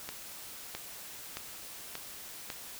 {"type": "accelerating click train", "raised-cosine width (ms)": 0.2, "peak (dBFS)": -20, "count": 5, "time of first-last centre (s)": [0.09, 2.502], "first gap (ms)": 660, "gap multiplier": 0.94, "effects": ["white hiss -46 dBFS RMS until 2.79 s"]}